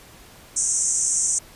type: band-pass noise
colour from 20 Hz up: white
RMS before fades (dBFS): -22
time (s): 0.56-1.39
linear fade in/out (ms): 10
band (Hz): 5900 to 8800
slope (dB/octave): 96
effects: pink hiss -47 dBFS RMS until 1.55 s + resampled to 32000 Hz